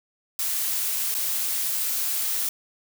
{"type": "noise with dropouts", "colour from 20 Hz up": "blue", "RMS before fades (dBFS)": -26, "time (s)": [0.39, 2.49], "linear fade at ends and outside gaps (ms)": 2, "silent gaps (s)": [1.143, 1.149], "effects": []}